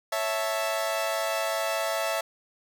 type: chord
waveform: sawtooth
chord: A major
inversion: first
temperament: equal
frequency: 554.4 / 659.3 / 880 Hz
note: C#5 / E5 / A5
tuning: 0 / 0 / 0 cents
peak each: -29 / -24 / -30 dBFS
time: 0.12-2.21 s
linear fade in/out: 5 ms
effects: none